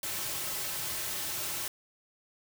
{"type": "noise with comb filter", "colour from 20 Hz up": "white", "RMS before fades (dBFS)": -35, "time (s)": [0.03, 1.68], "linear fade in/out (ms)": 2, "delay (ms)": 4.2, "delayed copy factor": -0.7, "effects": []}